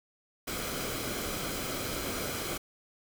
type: noise with comb filter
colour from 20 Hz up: pink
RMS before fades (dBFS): -35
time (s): 0.47-2.58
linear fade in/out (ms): 10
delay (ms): 1.1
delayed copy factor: -0.5
effects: none